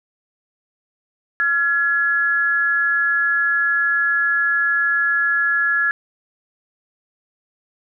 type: tone pair together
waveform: sine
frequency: 1380 / 1693 Hz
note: F6 / G#6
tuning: -21 / +33 cents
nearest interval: major third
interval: 354 cents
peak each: -22 / -16 dBFS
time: 1.4-5.91 s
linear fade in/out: 0 ms
effects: none